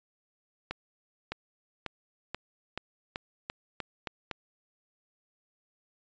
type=accelerating click train; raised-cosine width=0.3 ms; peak=-18 dBFS; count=10; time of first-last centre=0.71-4.313 s; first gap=610 ms; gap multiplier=0.89; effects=resampled to 16000 Hz